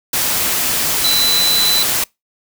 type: tone in noise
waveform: sine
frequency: 4000 Hz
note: B7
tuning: 21 cents sharp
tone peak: -13 dBFS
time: 1.04-1.83 s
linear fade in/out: 5 ms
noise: white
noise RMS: -17 dBFS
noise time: 0.13-2.04 s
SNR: +1 dB
effects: noise-tail reverb RT60 0.2 s tail -25 dB re dry